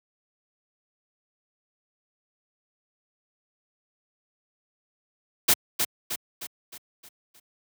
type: noise with echo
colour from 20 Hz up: white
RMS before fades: -18 dBFS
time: 5.48-5.54 s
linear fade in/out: 10 ms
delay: 310 ms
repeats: 6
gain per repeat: -6 dB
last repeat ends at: 7.4 s
effects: high-pass 100 Hz 12 dB/octave